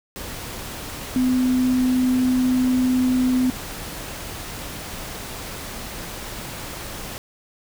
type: tone in noise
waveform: sine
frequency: 254.1 Hz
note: B3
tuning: 49 cents sharp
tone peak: -16 dBFS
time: 1.16-3.5 s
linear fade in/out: 0 ms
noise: pink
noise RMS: -33 dBFS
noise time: 0.16-7.18 s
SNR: +14 dB
effects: none